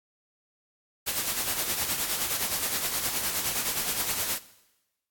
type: noise with tremolo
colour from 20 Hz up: white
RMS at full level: -27 dBFS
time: 1.06-4.39 s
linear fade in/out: 20 ms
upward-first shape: sine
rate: 9.6 Hz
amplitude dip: 50%
effects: noise-tail reverb RT60 1.0 s tail -18 dB re dry + AAC 64 kbps